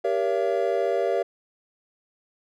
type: chord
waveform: triangle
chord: G diminished seventh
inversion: none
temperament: just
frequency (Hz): 392 / 470.4 / 564.5 / 677.4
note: G4 / Bb4 / Db5 / Fb5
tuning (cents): 0 / +16 / +31 / +47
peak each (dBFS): -25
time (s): 0.04-1.23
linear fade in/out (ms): 10
effects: none